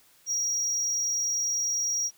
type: tone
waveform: triangle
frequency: 5690 Hz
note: F8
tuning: 31 cents sharp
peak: -24 dBFS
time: 0.26-2.11 s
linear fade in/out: 50 ms
effects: white hiss -60 dBFS RMS until 2.17 s